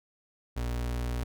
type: tone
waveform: 35% pulse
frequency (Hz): 60.1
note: B1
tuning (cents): -46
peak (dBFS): -28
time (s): 0.56-1.24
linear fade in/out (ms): 10
effects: none